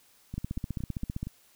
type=two click trains; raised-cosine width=5 ms; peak=-24 / -20 dBFS; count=5 / 14; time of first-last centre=0.34-1.27 / 0.38-1.23 s; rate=4.3 / 15.3 Hz; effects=white hiss -62 dBFS RMS until 1.55 s